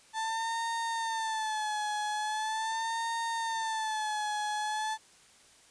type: tone with vibrato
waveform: 35% pulse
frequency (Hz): 880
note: A5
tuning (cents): 0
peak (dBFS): -29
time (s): 0.13-4.98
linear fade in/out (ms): 50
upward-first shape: sine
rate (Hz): 0.41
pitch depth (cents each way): 76
effects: white hiss -59 dBFS RMS until 5.7 s + resampled to 22050 Hz